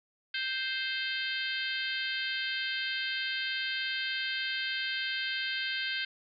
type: harmonic tone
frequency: 523.3 Hz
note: C5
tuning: in tune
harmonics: 3 / 4 / 5 / 6 / 7 / 8 / 9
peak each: -35 / -39 / -40 / -37 / -41 / -42 / -44 dBFS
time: 0.34-6.05 s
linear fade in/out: 5 ms
effects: none